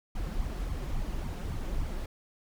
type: noise with flanger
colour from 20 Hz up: brown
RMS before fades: -33 dBFS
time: 0.15-2.06 s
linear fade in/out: 5 ms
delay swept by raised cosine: 0.88 to 5.68 ms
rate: 3.6 Hz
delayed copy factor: +0.65
effects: none